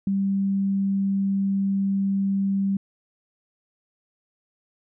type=tone with ADSR envelope; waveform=sine; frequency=196 Hz; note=G3; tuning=in tune; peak=-17 dBFS; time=0.07-2.77 s; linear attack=4 ms; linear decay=4 ms; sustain=-3 dB; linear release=4 ms; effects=none